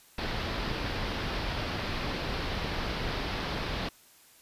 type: low-pass noise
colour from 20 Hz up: pink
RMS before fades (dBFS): -33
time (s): 0.18-3.89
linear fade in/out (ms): 5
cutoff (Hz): 5000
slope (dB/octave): 48
effects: white hiss -58 dBFS RMS until 4.41 s + resampled to 32000 Hz